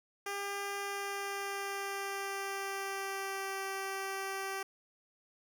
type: tone with pitch glide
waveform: 10% pulse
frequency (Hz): 400.5 to 388.4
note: G4 to G4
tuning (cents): +37 to -16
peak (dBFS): -28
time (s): 0.26-4.63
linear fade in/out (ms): 5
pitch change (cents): -53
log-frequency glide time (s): 0.76-3.63
effects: none